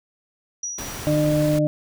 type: tone with exponential decay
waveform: sine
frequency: 5810 Hz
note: F#8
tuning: 32 cents flat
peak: -24 dBFS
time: 0.63-1.42 s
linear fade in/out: 5 ms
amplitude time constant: 170 ms
type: noise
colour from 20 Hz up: pink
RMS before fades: -33 dBFS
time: 0.78-1.59 s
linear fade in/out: 5 ms
type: harmonic tone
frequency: 150.8 Hz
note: D3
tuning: 46 cents sharp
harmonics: 1 / 2 / 4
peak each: -21 / -21 / -21 dBFS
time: 1.07-1.67 s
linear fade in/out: 0 ms
effects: none